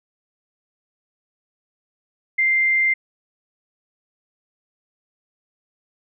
sine tone, 2093 Hz, C7, in tune, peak -15 dBFS, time 2.38-2.94 s, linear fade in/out 10 ms, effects none

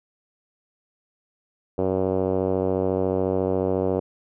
5% pulse tone with low-pass filter, 94.1 Hz, F#2, 30 cents sharp, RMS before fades -23 dBFS, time 1.78-4 s, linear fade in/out 5 ms, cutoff 490 Hz, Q 2, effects none

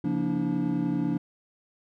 triangle tone cluster, 137.8 / 174.3 / 235.4 / 288.7 / 319.1 Hz, C#3 / F3 / A#3 / D4 / D#4, -10 / -3 / +17 / -30 / +44 cents, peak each -33 / -28 / -30 / -26 / -33 dBFS, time 0.04-1.18 s, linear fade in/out 5 ms, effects none

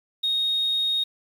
sine tone, 3729 Hz, A#7, in tune, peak -20 dBFS, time 0.23-1.04 s, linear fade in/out 10 ms, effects tanh soft clip ceiling -16 dBFS + 8-bit

